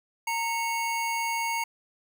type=tone pair together; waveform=square; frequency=924.3 / 2200 Hz; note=A#5 / C#7; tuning=-15 / -14 cents; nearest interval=octave + minor third; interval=1501 cents; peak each=-29 / -32 dBFS; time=0.27-1.64 s; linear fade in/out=5 ms; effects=none